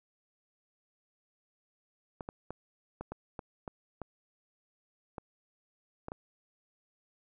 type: clicks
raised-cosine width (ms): 1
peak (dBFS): -25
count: 11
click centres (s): 2.208 / 2.289 / 2.506 / 3.01 / 3.12 / 3.392 / 3.678 / 4.017 / 5.182 / 6.084 / 6.119
effects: none